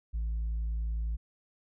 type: tone with tanh clipping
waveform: sine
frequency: 55.5 Hz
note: A1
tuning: 16 cents sharp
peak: -30 dBFS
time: 0.13-1.17 s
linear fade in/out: 20 ms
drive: 1 dB
effects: none